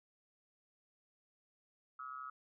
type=tone with amplitude modulation; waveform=sine; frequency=1284 Hz; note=E6; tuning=46 cents flat; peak=-40 dBFS; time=1.99-2.3 s; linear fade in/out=5 ms; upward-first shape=sine; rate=132 Hz; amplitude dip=80%; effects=none